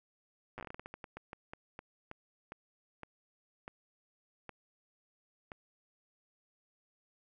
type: slowing click train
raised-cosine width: 0.5 ms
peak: -29 dBFS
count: 23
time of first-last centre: 0.58-5.518 s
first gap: 8 ms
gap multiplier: 1.26
effects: none